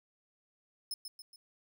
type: tone with echo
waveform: sawtooth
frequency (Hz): 5190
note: E8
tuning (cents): -28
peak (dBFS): -33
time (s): 0.91-0.94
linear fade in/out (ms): 2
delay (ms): 140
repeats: 3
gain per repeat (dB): -6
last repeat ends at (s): 1.36
effects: none